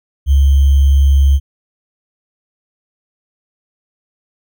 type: tone with sample-and-hold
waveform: sine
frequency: 69.3 Hz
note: C#2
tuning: in tune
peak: -6 dBFS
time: 0.26-1.4 s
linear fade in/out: 50 ms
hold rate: 3150 Hz
effects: none